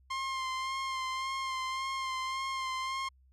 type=tone with vibrato; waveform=sawtooth; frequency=1056 Hz; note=C6; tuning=16 cents sharp; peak=-29 dBFS; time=0.1-3.09 s; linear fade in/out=10 ms; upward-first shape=sine; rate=1.8 Hz; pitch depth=24 cents each way; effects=added 65 Hz sine -60 dBFS peak until 3.32 s + low-pass 6000 Hz 12 dB/octave